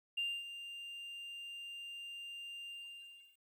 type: tone with ADSR envelope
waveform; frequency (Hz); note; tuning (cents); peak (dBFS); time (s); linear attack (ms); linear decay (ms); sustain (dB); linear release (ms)
triangle; 2794; F7; 0; -30; 0.17-3.38; 11; 250; -13; 680
effects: tanh soft clip ceiling -31 dBFS + 12-bit